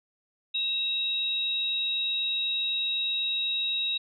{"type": "tone pair together", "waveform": "sine", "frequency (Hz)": [2689, 3808], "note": ["E7", "A#7"], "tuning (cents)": [34, 36], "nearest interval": "tritone", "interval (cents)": 602, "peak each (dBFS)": [-35, -26], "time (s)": [0.54, 3.98], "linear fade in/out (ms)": 10, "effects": []}